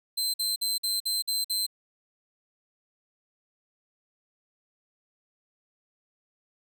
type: tone bursts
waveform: sawtooth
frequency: 4100 Hz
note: C8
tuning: 36 cents flat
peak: -23 dBFS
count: 7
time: 0.17-1.666 s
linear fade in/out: 10 ms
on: 170 ms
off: 51 ms
effects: none